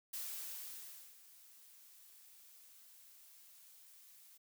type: noise with ADSR envelope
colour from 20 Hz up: blue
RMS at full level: -43 dBFS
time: 0.13-4.38 s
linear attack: 9 ms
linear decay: 1000 ms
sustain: -18 dB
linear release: 13 ms
effects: none